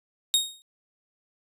sawtooth tone with exponential decay, 3733 Hz, A#7, 2 cents sharp, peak -13 dBFS, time 0.34-0.62 s, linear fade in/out 0 ms, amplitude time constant 59 ms, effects resampled to 32000 Hz

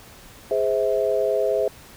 sine chord, Ab augmented, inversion none, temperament just, 415.3 / 519.1 / 648.9 Hz, Ab4 / C5 / E5, 0 / -14 / -27 cents, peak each -23 dBFS, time 0.51-1.68 s, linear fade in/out 2 ms, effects pink hiss -46 dBFS RMS until 1.96 s

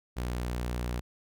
sawtooth tone, 60.6 Hz, B1, 32 cents flat, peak -27 dBFS, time 0.16-1.01 s, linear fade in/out 20 ms, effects none

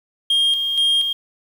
sine tone with tremolo, 3225 Hz, G7, 48 cents sharp, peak -11 dBFS, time 0.3-1.13 s, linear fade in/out 5 ms, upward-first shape square, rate 2.1 Hz, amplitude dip 55%, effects tanh soft clip ceiling -13 dBFS + 7-bit

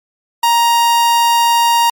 45% pulse tone, 937 Hz, A#5, 9 cents sharp, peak -9 dBFS, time 0.43-1.9 s, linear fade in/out 5 ms, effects MP3 96 kbps

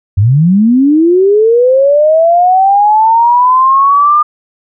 sine linear sweep, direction up, 90.5 to 1213 Hz, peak -4 dBFS, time 0.17-4.23 s, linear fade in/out 10 ms, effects none

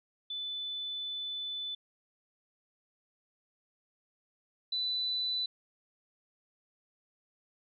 sine tone pair in turn, 3500 / 3988 Hz, A7 / B7, -10 / +16 cents, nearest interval major second, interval 226 cents, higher second, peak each -35 / -30 dBFS, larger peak second, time 0.3-1.75 / 4.72-5.46 s, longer first, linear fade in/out 5 ms, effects none

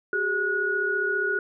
sine tone cluster, 378.9 / 413.7 / 1456 Hz, F#4 / G#4 / F#6, +41 / -7 / -28 cents, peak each -30 / -30 / -24 dBFS, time 0.13-1.39 s, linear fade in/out 2 ms, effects none

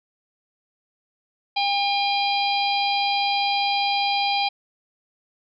harmonic tone, 805 Hz, G5, 46 cents sharp, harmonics 1 / 3 / 4 / 5 / 6, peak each -22 / -27 / -28 / -29 / -30 dBFS, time 1.56-4.49 s, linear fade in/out 10 ms, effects none

